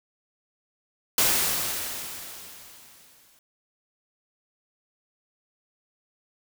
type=noise with exponential decay; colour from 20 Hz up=white; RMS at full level=-20 dBFS; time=1.18-3.39 s; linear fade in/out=2 ms; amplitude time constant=480 ms; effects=none